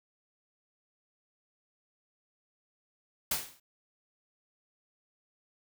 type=noise with exponential decay; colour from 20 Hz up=white; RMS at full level=-27 dBFS; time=3.31-3.6 s; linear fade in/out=5 ms; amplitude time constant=63 ms; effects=none